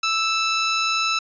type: tone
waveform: 15% pulse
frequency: 1318.5 Hz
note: E6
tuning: in tune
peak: -13 dBFS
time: 0.03-1.19 s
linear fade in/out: 5 ms
effects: resampled to 16000 Hz